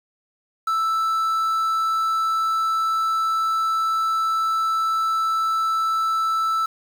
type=tone with quantisation; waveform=triangle; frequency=1321 Hz; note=E6; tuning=3 cents sharp; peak=-17 dBFS; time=0.67-6.66 s; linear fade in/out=5 ms; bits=7; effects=none